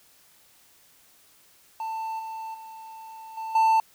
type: tone with level steps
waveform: triangle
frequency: 890 Hz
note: A5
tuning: 20 cents sharp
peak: -27 / -31 / -38 / -29 / -15 dBFS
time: 1.8-3.8 s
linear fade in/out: 2 ms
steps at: 2.19 / 2.54 / 3.37 / 3.55 s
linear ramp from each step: 5 ms
effects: white hiss -58 dBFS RMS until 3.94 s